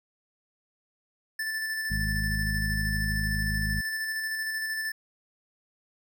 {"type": "tone with tremolo", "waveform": "square", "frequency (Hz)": 1760, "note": "A6", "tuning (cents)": 0, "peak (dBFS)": -29, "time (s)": [1.39, 4.92], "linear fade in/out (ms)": 5, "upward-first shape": "square", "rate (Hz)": 13, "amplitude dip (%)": 25}
{"type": "harmonic tone", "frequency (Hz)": 52.5, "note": "G#1", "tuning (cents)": 19, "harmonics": [1, 2, 3, 4], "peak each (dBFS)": [-30, -33, -35, -36], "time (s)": [1.9, 3.81], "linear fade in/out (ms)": 10}
{"effects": []}